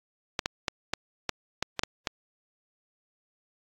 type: clicks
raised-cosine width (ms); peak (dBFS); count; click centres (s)
0.2; -9; 9; 0.392 / 0.459 / 0.682 / 0.936 / 1.293 / 1.626 / 1.793 / 1.835 / 2.072
effects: AAC 64 kbps